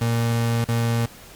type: tone with dropouts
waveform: 35% pulse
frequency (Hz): 116.54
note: A#2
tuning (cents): 0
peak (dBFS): -17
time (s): 0.01-1.06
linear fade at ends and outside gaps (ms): 5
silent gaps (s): 0.644-0.686
effects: pink hiss -44 dBFS RMS until 1.35 s + MP3 96 kbps